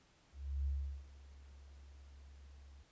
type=tone with ADSR envelope; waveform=sine; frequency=69.3 Hz; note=C#2; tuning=in tune; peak=-33 dBFS; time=0.32-2.83 s; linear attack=340 ms; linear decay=380 ms; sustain=-21 dB; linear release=12 ms; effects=pink hiss -69 dBFS RMS until 2.91 s + resampled to 16000 Hz